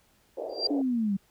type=band-pass noise; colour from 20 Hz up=white; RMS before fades=-36 dBFS; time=0.37-0.82 s; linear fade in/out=5 ms; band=360 to 670 Hz; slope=48 dB/octave
type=tone with exponential growth; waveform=sine; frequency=4731 Hz; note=D8; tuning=12 cents sharp; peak=-20 dBFS; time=0.49-0.67 s; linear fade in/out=5 ms; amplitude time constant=39 ms
type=linear sweep; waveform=sine; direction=down; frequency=293.7 to 189.2 Hz; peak=-24 dBFS; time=0.7-1.17 s; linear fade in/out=10 ms
effects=pink hiss -65 dBFS RMS until 1.3 s